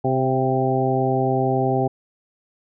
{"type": "harmonic tone with a mistuned harmonic", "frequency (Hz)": 130.81, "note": "C3", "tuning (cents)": 0, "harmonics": [1, 2, 3, 4, 5, 6], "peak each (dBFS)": [-23, -25, -23, -28, -26, -24], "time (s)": [0.04, 1.88], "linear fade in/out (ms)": 10, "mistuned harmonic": 5, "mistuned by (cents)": 29, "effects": []}